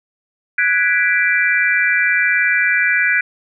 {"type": "chord", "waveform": "sine", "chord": "G# half-diminished seventh", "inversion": "third", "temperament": "equal", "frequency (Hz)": [1480, 1661.2, 1975.5, 2349], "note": ["F#6", "G#6", "B6", "D7"], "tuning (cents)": [0, 0, 0, 0], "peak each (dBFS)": -18, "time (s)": [0.58, 3.21], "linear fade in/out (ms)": 5, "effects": []}